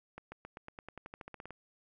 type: accelerating click train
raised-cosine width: 0.5 ms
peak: -30 dBFS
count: 16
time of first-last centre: 0.18-1.507 s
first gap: 140 ms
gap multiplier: 0.93
effects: none